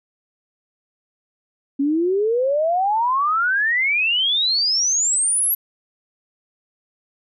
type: exponential sweep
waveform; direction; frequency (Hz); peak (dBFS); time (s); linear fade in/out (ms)
sine; up; 271.3 to 11840; -16; 1.79-5.55; 10
effects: none